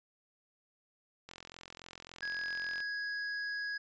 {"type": "click train", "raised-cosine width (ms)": 0.2, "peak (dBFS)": -30, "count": 67, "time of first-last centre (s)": [1.29, 2.804], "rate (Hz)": 43.6}
{"type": "tone", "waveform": "square", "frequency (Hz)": 1661.2, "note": "G#6", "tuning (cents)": 0, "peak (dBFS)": -36, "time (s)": [2.22, 3.78], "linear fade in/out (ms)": 10}
{"effects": ["resampled to 16000 Hz"]}